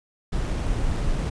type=noise with sample-and-hold; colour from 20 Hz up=brown; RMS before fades=-24 dBFS; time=0.32-1.3 s; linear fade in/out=10 ms; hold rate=8820 Hz; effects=resampled to 22050 Hz